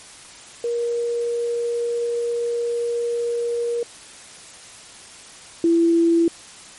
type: tone pair in turn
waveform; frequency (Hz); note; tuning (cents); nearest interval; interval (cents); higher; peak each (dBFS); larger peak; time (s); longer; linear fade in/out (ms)
sine; 472.8 / 335.1; A#4 / E4; +24 / +29; tritone; 595; first; -20 / -13; second; 0.64-3.83 / 5.64-6.28; first; 2
effects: white hiss -42 dBFS RMS until 6.78 s + MP3 48 kbps